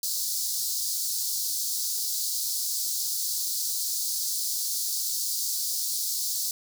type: high-pass noise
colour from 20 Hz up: pink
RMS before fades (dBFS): -29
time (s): 0.03-6.51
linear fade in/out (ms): 2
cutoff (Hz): 4300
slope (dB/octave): 48
effects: none